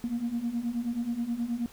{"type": "beating tone pair", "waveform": "sine", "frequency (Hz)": [230.5, 239.9], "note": ["A#3", "A#3"], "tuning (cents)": [-19, 50], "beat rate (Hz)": 9.4, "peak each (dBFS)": [-32, -29], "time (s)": [0.04, 1.66], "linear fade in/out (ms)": 0, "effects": ["tanh soft clip ceiling -23 dBFS", "pink hiss -53 dBFS RMS until 1.72 s"]}